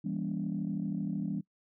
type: chord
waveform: sine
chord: E diminished seventh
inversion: none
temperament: just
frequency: 164.81 / 197.78 / 237.3 / 284.8 Hz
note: E3 / G3 / Bb3 / Db4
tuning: 0 / +16 / +31 / +47 cents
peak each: -36 / -34 / -39 / -38 dBFS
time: 0.04-1.41 s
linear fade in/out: 10 ms
effects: noise-tail reverb RT60 0.1 s tail -22 dB re dry + tanh soft clip ceiling -23 dBFS